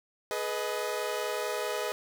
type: chord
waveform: sawtooth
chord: G# minor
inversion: none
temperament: equal with one note detuned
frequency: 423.1 / 493.9 / 622.3 Hz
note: G#4 / B4 / D#5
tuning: +32 / 0 / 0 cents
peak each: -31 dBFS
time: 0.31-1.92 s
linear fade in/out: 0 ms
effects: none